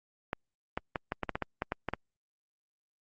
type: clicks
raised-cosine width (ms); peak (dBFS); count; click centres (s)
0.5; -16; 12; 0.331 / 0.775 / 0.958 / 1.121 / 1.233 / 1.293 / 1.355 / 1.423 / 1.621 / 1.721 / 1.887 / 1.936
effects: Opus 48 kbps